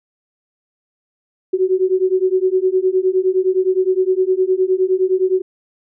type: beating tone pair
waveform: sine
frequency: 368.9 / 378.6 Hz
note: F#4 / F#4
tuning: -5 / +40 cents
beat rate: 9.7 Hz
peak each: -16 dBFS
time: 1.53-5.42 s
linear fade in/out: 10 ms
effects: none